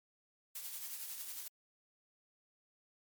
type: noise with tremolo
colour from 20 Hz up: blue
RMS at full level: -43 dBFS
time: 0.55-1.48 s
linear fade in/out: 5 ms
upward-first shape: sine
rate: 11 Hz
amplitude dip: 40%
effects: MP3 96 kbps